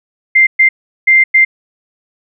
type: tone bursts at uneven times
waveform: sine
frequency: 2093 Hz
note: C7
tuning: in tune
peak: -4 dBFS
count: 4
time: 0.35-0.47 / 0.59-0.69 / 1.07-1.24 / 1.34-1.45 s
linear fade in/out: 10 ms
effects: none